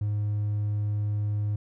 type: tone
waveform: triangle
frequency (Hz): 104.2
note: G#2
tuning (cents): +6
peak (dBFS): -22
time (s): 0.01-1.56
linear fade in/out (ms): 5
effects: tanh soft clip ceiling -19 dBFS